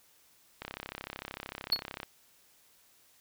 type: click train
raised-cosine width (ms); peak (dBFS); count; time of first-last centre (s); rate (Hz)
0.3; -22; 48; 0.62-2.031; 33.3
type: tone with exponential decay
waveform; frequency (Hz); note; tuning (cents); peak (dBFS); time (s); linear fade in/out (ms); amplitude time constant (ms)
triangle; 4360; C#8; -29; -19; 1.72-1.82; 5; 20
effects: white hiss -64 dBFS RMS until 3.2 s